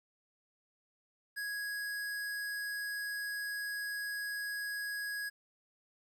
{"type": "tone", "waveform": "square", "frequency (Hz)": 1661.2, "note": "G#6", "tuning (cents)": 0, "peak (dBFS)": -37, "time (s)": [1.36, 5.3], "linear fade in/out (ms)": 20, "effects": ["12-bit"]}